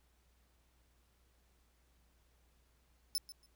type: tone with echo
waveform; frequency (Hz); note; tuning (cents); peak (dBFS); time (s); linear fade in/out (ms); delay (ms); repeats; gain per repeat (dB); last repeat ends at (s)
sawtooth; 5274; E8; 0; -30; 3.15-3.18; 0; 140; 2; -15; 3.46
effects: added 60 Hz sine -70 dBFS peak until 3.55 s + pink hiss -75 dBFS RMS until 3.55 s